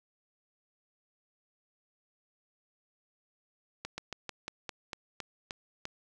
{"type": "slowing click train", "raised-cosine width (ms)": 0.2, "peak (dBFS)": -20, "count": 10, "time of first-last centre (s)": [3.85, 5.854], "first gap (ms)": 130, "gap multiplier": 1.13, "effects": []}